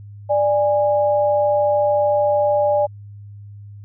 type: tone pair together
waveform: sine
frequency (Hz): 591 / 824.3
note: D5 / G#5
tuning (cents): +11 / -13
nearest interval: tritone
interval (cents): 576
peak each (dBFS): -15 / -20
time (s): 0.29-2.87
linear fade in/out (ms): 20
effects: added 102 Hz sine -35 dBFS peak until 3.84 s